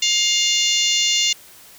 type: harmonic tone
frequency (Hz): 706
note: F5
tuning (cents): +19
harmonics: 3 / 4 / 5 / 6 / 7 / 8 / 9 / 10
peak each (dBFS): -26 / -20 / -22 / -24 / -30 / -28 / -25 / -26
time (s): 0.02-1.33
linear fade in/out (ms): 5
effects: white hiss -45 dBFS RMS until 1.78 s